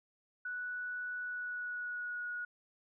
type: tone with pitch glide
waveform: sine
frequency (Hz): 1477 to 1454.1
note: F#6 to F#6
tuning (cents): -3 to -31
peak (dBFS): -37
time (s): 0.45-2.45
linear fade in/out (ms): 5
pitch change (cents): -28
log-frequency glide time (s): 1.19-2.27
effects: none